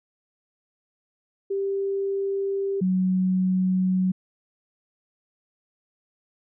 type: tone pair in turn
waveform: sine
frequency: 393.4 / 185.66 Hz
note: G4 / F#3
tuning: +6 / +6 cents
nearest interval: octave + minor second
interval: 1300 cents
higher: first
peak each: -23 / -19 dBFS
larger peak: second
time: 1.5-2.81 / 2.81-4.12 s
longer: neither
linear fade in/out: 10 ms
effects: none

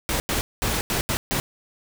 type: noise bursts at uneven times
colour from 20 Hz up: pink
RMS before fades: -24 dBFS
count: 6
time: 0.09-0.2 / 0.29-0.41 / 0.62-0.81 / 0.9-1.01 / 1.09-1.17 / 1.31-1.4 s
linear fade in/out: 0 ms
effects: none

